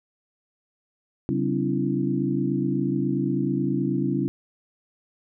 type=tone cluster; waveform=sine; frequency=137.8 / 191.6 / 259.2 / 288.5 / 335.7 Hz; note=C#3 / G3 / C4 / D4 / E4; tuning=-10 / -39 / -16 / -31 / +32 cents; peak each=-28 dBFS; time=1.29-4.28 s; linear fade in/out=0 ms; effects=none